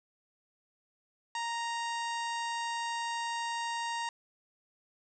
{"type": "harmonic tone", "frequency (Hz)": 932, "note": "A#5", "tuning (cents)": -1, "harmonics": [1, 2, 3, 4, 5, 6, 7, 8, 9], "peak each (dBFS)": [-34, -40, -44, -46, -48, -50, -51, -52, -53], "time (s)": [1.35, 4.09], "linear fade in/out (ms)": 2, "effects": []}